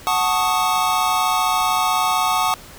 square chord, D# half-diminished seventh, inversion first, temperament equal, 740 / 880 / 1108.7 / 1244.5 Hz, F#5 / A5 / C#6 / D#6, 0 / 0 / 0 / 0 cents, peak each -23 dBFS, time 0.07-2.54 s, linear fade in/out 0 ms, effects pink hiss -41 dBFS RMS until 2.78 s

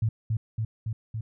sine tone with echo, 110.6 Hz, A2, 9 cents sharp, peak -21 dBFS, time 0.02-0.09 s, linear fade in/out 5 ms, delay 280 ms, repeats 4, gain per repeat -2 dB, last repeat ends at 1.21 s, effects none

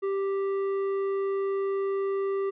triangle tone with tanh clipping, 392 Hz, G4, in tune, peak -27 dBFS, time 0.02-2.51 s, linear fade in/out 20 ms, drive 13 dB, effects none

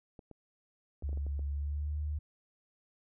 clicks, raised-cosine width 2 ms, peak -36 dBFS, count 8, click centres 0.192 / 0.313 / 1.024 / 1.092 / 1.13 / 1.174 / 1.266 / 1.393 s
sine tone with pitch glide, 71 to 74.96 Hz, C#2 to D2, +42 to +36 cents, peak -32 dBFS, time 1.03-2.19 s, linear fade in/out 10 ms, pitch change +94 cents, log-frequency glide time 1.49-1.97 s
effects none

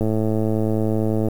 click train, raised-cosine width 2 ms, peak -9 dBFS, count 140, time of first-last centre 0.01-1.285 s, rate 109 Hz, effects 7-bit

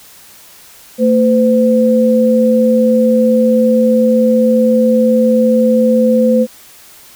sine tone pair together, 225.7 / 510.2 Hz, A3 / C5, +44 / -44 cents, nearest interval octave + major second, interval 1412 cents, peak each -10 dBFS, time 0.98-6.47 s, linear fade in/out 50 ms, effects white hiss -40 dBFS RMS until 7.15 s

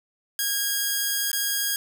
5% pulse tone with dropouts, 1635 Hz, G#6, 28 cents flat, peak -12 dBFS, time 0.39-1.76 s, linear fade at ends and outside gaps 1 ms, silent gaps 1.316-1.33 s, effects none

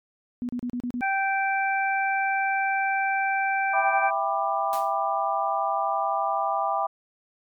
sine tone bursts, 244.5 Hz, B3, 17 cents flat, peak -26 dBFS, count 6, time 0.42-1.009 s, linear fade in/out 0 ms, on 69 ms, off 35 ms
harmonic tone, 780 Hz, G5, 9 cents flat, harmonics 1 / 2 / 3, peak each -24 / -27 / -29 dBFS, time 1.01-4.11 s, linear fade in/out 20 ms
sine chord, E minor seventh, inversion none, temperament just, 659.3 / 791.1 / 988.9 / 1186.7 Hz, E5 / G5 / B5 / D6, 0 / +16 / +2 / +18 cents, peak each -29 / -26 / -30 / -28 dBFS, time 3.73-6.87 s, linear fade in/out 10 ms
white noise with exponential decay, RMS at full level -35 dBFS, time 4.73-4.97 s, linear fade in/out 0 ms, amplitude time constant 52 ms
effects MP3 96 kbps

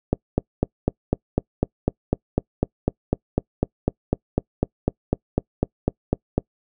click train, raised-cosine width 2 ms, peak -4 dBFS, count 26, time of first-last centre 0.13-6.38 s, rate 4 Hz, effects noise-tail reverb RT60 0.1 s tail -24 dB re dry

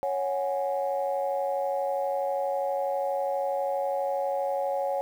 sine chord, C# suspended fourth, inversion none, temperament just, 554.4 / 739.2 / 831.5 Hz, C#5 / F#5 / G#5, 0 / -2 / +2 cents, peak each -27 / -31 / -32 dBFS, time 0.03-5.01 s, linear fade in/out 0 ms, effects tanh soft clip ceiling -17 dBFS + 9-bit

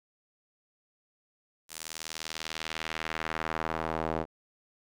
square tone with band-pass filter sweep, 40.05 Hz, E1, 49 cents flat, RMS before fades -36 dBFS, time 1.68-4.26 s, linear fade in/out 50 ms, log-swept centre 9300 to 600 Hz, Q 1, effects none

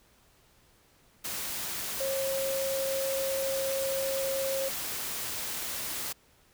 sine tone in noise, 540 Hz, C#5, 45 cents flat, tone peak -29 dBFS, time 2-4.69 s, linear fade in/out 10 ms, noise white, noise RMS -35 dBFS, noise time 1.24-6.13 s, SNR +3 dB, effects pink hiss -63 dBFS RMS until 6.53 s

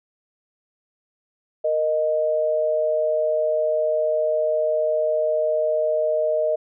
sine tone pair together, 465.3 / 620 Hz, A#4 / D#5, -3 / -6 cents, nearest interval perfect fourth, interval 497 cents, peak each -25 / -19 dBFS, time 1.64-6.56 s, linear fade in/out 10 ms, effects none

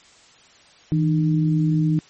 sine tone pair together, 160.1 / 304.5 Hz, D#3 / D#4, +50 / -37 cents, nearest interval major seventh, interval 1113 cents, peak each -17 / -22 dBFS, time 0.92-1.99 s, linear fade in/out 0 ms, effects white hiss -51 dBFS RMS until 2.09 s + MP3 32 kbps

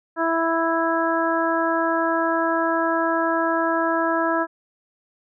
harmonic tone, 329.6 Hz, E4, in tune, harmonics 1 / 2 / 3 / 4 / 5, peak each -24 / -24 / -25 / -26 / -27 dBFS, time 0.16-4.47 s, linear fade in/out 50 ms, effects none

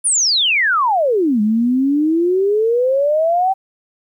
sine exponential two-way sweep, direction down then up, 10090 to 206.6 to 782 Hz, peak -12 dBFS, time 0.04-3.54 s, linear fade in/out 20 ms, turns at 1.41 s, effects 9-bit

